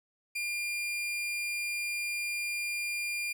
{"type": "tone", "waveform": "40% pulse", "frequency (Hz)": 2400, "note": "D7", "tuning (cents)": 37, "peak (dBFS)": -31, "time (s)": [0.35, 3.33], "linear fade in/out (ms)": 10, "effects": []}